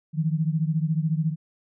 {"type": "beating tone pair", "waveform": "sine", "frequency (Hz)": [154.9, 168.9], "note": ["D#3", "E3"], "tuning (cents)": [-7, 42], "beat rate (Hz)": 14, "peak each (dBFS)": [-23, -26], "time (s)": [0.13, 1.36], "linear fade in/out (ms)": 50, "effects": []}